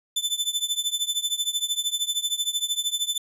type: tone with tremolo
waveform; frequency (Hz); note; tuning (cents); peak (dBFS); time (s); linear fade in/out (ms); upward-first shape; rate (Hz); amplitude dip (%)
sawtooth; 3520; A7; 0; -17; 0.16-3.18; 5; triangle; 13; 95
effects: resampled to 32000 Hz